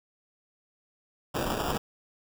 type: noise with sample-and-hold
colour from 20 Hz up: white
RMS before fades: -30 dBFS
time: 1.34-1.78 s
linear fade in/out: 10 ms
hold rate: 2100 Hz
effects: none